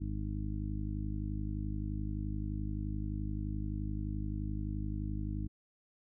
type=harmonic tone; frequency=51.6 Hz; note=G#1; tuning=10 cents flat; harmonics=1 / 2 / 3 / 4 / 5 / 6; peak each=-37 / -39 / -45 / -43 / -50 / -44 dBFS; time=0-5.48 s; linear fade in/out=20 ms; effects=none